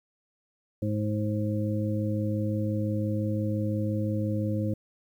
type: harmonic tone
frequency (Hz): 105.8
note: G#2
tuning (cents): +33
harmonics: 1 / 2 / 3 / 5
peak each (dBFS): -28 / -31 / -33 / -35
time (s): 0.82-4.74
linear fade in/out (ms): 5
effects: 10-bit